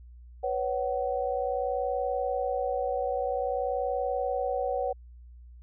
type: chord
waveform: sine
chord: B suspended second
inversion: none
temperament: equal with one note detuned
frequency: 493.9 / 554.4 / 753.4 Hz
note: B4 / C#5 / F#5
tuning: 0 / 0 / +31 cents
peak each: -31 dBFS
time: 0.43-4.93 s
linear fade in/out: 10 ms
effects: added 60 Hz sine -46 dBFS peak until 5.62 s